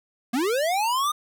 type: linear sweep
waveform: square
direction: up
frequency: 223.2 to 1236 Hz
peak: -22 dBFS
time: 0.33-1.12 s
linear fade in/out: 10 ms
effects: none